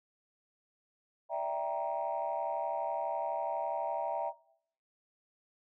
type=chord; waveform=sine; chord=E half-diminished seventh; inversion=third; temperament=equal with one note detuned; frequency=587.3 / 659.3 / 784 / 937.7 Hz; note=D5 / E5 / G5 / Bb5; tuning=0 / 0 / 0 / +10 cents; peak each=-38 / -34 / -37 / -37 dBFS; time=1.29-4.33 s; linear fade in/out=50 ms; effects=noise-tail reverb RT60 0.6 s tail -19 dB re dry + tanh soft clip ceiling -24 dBFS